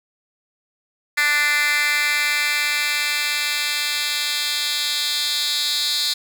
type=tone with high-pass filter sweep; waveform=10% pulse; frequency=294.2 Hz; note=D4; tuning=3 cents sharp; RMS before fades=-21 dBFS; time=1.17-6.14 s; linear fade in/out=10 ms; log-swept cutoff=2000 to 3800 Hz; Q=3.4; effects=none